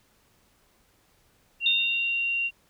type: tone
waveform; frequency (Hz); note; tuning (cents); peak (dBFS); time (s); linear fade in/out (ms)
sine; 2762; F7; -20; -24; 1.6-2.51; 50
type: tone with exponential decay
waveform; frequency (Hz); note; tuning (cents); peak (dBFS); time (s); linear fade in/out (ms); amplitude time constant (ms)
sine; 3654; A#7; -35; -19; 1.66-2.49; 2; 180
effects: pink hiss -64 dBFS RMS until 2.69 s